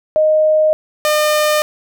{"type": "tone pair in turn", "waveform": ["sine", "sawtooth"], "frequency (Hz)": [620, 605.5], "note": ["D#5", "D#5"], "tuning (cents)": [-6, -47], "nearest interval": "unison", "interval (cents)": 41, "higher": "first", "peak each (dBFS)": [-9, -8], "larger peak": "second", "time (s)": [[0.16, 0.73], [1.05, 1.62]], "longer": "neither", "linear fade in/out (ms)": 0, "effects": []}